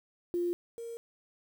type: tone pair in turn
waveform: sine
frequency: 349.2 / 464.5 Hz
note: F4 / A#4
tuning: 0 / -6 cents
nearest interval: perfect fourth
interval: 494 cents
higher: second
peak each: -28 / -38 dBFS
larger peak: first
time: 0.34-0.53 / 0.78-0.97 s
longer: neither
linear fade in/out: 0 ms
effects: 9-bit